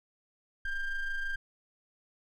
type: ring-modulated tone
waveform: triangle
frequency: 790 Hz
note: G5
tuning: 13 cents sharp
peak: -26 dBFS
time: 0.65-1.36 s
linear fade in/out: 5 ms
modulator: 803 Hz
effects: none